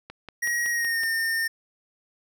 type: click train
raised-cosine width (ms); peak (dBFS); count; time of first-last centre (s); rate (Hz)
0.3; -23; 6; 0.1-1.035; 5.35
type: tone with pitch glide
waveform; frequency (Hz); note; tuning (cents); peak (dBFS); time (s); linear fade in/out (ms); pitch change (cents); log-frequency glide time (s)
square; 1896 to 1817.7; A#6 to A#6; +29 to -44; -24; 0.42-1.48; 10; -73; 0.7-1.05
effects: none